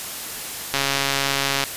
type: click train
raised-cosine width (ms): 0.2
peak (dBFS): -3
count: 125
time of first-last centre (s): 0.74-1.639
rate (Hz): 138
effects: white hiss -31 dBFS RMS until 1.76 s + resampled to 32000 Hz

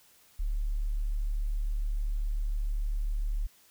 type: tone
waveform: sine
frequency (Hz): 36.44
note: D1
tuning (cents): -13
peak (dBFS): -27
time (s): 0.39-3.47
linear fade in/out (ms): 10
effects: white hiss -61 dBFS RMS until 3.7 s

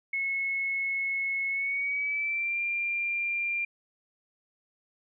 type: tone with pitch glide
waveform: sine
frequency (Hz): 2187 to 2385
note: C#7 to D7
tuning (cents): -24 to +26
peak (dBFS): -27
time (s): 0.13-3.65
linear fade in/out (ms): 5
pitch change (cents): +150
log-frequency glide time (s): 1.49-2.6
effects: none

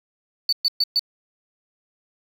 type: tone bursts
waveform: sine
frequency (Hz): 4496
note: C#8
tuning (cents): +24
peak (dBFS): -14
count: 4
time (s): 0.49-0.994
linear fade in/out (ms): 2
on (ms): 36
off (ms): 120
effects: tanh soft clip ceiling -14 dBFS + 7-bit

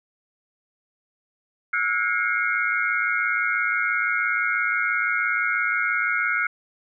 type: tone cluster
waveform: sine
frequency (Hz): 1325 / 1442 / 1622 / 2141 / 2247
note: E6 / F#6 / G#6 / C7 / C#7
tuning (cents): +9 / -45 / -41 / +39 / +23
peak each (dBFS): -29 / -24 / -31 / -25 / -31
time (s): 1.73-6.47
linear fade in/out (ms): 5
effects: none

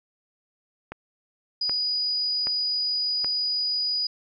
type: click train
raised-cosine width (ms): 0.5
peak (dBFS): -19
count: 4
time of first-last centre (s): 0.92-3.246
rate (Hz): 1.29
type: tone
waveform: sine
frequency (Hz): 4927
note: D#8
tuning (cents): -18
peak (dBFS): -23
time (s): 1.61-4.07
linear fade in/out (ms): 5
effects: none

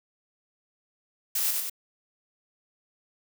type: noise with echo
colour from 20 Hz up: blue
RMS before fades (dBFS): -27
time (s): 1.35-1.51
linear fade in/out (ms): 5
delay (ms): 94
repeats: 2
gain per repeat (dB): -3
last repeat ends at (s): 1.698
effects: none

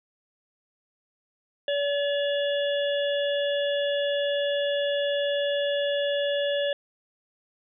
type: harmonic tone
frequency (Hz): 571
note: D5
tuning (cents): -49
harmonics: 1 / 3 / 5 / 6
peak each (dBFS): -24 / -34 / -35 / -34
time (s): 1.68-6.73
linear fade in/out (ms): 2
effects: none

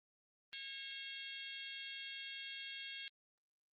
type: harmonic tone with a mistuned harmonic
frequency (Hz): 545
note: C#5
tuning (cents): -29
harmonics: 3 / 4 / 5 / 6 / 7 / 8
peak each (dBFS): -54 / -53 / -52 / -49 / -57 / -58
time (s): 0.53-3.08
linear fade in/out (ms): 0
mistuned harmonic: 7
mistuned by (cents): -60
effects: Opus 24 kbps

